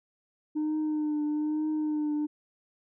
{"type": "tone with vibrato", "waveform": "sine", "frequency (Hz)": 303.6, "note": "D#4", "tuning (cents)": -42, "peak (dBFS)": -24, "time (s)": [0.55, 2.27], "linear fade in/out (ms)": 20, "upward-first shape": "triangle", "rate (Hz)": 1.1, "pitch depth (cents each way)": 35, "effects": ["tanh soft clip ceiling -25 dBFS"]}